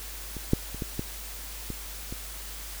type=clicks; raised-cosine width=3 ms; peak=-25 / -7 / -26 / -18 / -16 / -21 / -23 dBFS; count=7; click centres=0.367 / 0.534 / 0.746 / 0.822 / 0.994 / 1.703 / 2.125 s; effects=added 50 Hz sine -41 dBFS peak until 2.8 s + white hiss -41 dBFS RMS until 2.8 s